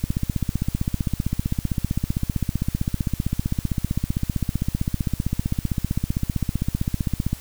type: click train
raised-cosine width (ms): 5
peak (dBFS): -9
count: 114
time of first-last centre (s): 0.04-7.33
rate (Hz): 15.5
effects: added 69 Hz sine -44 dBFS peak until 7.4 s + white hiss -43 dBFS RMS until 7.4 s